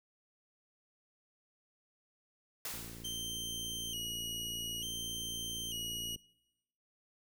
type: noise with exponential decay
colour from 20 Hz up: white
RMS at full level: -39 dBFS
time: 2.65-3.53 s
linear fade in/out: 2 ms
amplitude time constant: 190 ms
type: click train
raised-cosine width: 3 ms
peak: -38 dBFS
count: 197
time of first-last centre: 2.74-6.161 s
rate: 57.3 Hz
type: tone with vibrato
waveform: sawtooth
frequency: 3013 Hz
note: F#7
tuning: 31 cents sharp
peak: -35 dBFS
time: 3.04-6.16 s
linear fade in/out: 10 ms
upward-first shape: square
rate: 0.56 Hz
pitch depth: 65 cents each way
effects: noise-tail reverb RT60 1.0 s tail -24 dB re dry